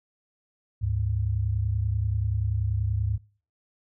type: tone pair together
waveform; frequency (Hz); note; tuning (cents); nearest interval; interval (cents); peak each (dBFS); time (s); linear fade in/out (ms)
sine; 73.1 / 103.49; D2 / G#2; -7 / -6; tritone; 601; -28 / -25; 0.81-3.18; 20
effects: noise-tail reverb RT60 0.4 s tail -23 dB re dry